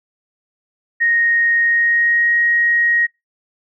sine tone with pitch glide, 1864.7 to 1883.1 Hz, A#6 to A#6, 0 to +17 cents, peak -12 dBFS, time 1-3.07 s, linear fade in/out 20 ms, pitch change +17 cents, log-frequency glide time 1.63-2.33 s, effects noise-tail reverb RT60 0.2 s tail -26 dB re dry

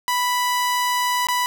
sawtooth tone with dropouts, 987.8 Hz, B5, in tune, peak -15 dBFS, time 0.08-1.46 s, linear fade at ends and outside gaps 0 ms, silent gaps 1.27-1.286 s, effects none

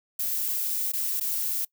violet noise with dropouts, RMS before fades -28 dBFS, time 0.19-1.65 s, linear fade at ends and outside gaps 5 ms, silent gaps 0.919-0.934 / 1.199-1.208 s, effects noise-tail reverb RT60 0.1 s tail -23 dB re dry

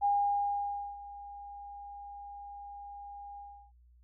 sine tone with ADSR envelope, 811 Hz, G#5, 41 cents flat, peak -24 dBFS, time 0.01-3.72 s, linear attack 35 ms, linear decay 920 ms, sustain -19 dB, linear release 340 ms, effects added 60 Hz sine -58 dBFS peak until 4.03 s

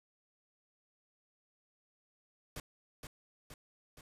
pink noise with echo, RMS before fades -43 dBFS, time 2.56-2.6 s, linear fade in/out 2 ms, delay 470 ms, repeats 3, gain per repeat -4 dB, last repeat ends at 4.01 s, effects resampled to 32000 Hz

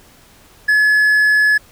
triangle tone, 1706 Hz, G#6, 46 cents sharp, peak -8 dBFS, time 0.68-1.58 s, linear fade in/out 10 ms, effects pink hiss -47 dBFS RMS until 1.71 s

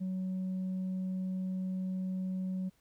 sine tone with tanh clipping, 186.5 Hz, F#3, 14 cents sharp, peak -33 dBFS, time 0-2.7 s, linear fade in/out 20 ms, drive 1 dB, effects pink hiss -71 dBFS RMS until 2.8 s

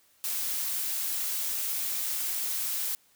blue noise, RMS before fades -31 dBFS, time 0.24-2.95 s, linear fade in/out 0 ms, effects white hiss -64 dBFS RMS until 3.15 s

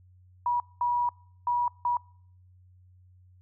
sine tone bursts at uneven times, 967 Hz, B5, 37 cents flat, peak -23 dBFS, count 4, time 0.46-0.6 / 0.81-1.09 / 1.47-1.68 / 1.85-1.97 s, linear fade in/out 2 ms, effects noise-tail reverb RT60 0.6 s tail -26 dB re dry + added 91 Hz sine -54 dBFS peak until 3.41 s

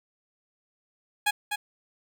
15% pulse tone with echo, 830.6 Hz, G#5, in tune, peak -15 dBFS, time 1.26-1.31 s, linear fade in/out 10 ms, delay 250 ms, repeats 1, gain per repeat -6 dB, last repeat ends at 1.56 s, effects none

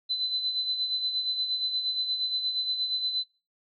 sine tone with tremolo, 4026 Hz, B7, 33 cents sharp, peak -24 dBFS, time 0.09-3.24 s, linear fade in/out 20 ms, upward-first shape sine, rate 8.5 Hz, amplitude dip 55%, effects noise-tail reverb RT60 0.3 s tail -22 dB re dry

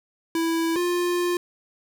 square tone pair in turn, 329.6 / 352.3 Hz, E4 / F4, 0 / +15 cents, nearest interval minor second, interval 115 cents, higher second, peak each -22 dBFS, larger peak neither, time 0.35-0.76 / 0.76-1.37 s, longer second, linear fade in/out 2 ms, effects none

